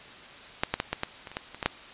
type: clicks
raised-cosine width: 0.3 ms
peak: -7 / -9 / -10 / -11 / -11 / -23 / -27 / -14 / -24 / -14 / -6 dBFS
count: 11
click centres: 0.635 / 0.74 / 0.801 / 0.93 / 1.034 / 1.272 / 1.316 / 1.369 / 1.546 / 1.628 / 1.66 s
effects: white hiss -46 dBFS RMS until 1.93 s + resampled to 8000 Hz